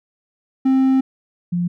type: tone pair in turn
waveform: triangle / sine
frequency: 264.2 / 175.11 Hz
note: C4 / F3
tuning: +17 / +5 cents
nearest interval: perfect fifth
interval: 712 cents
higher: first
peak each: -10 / -17 dBFS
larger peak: first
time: 0.65-1.01 / 1.52-1.68 s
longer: first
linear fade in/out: 10 ms
effects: none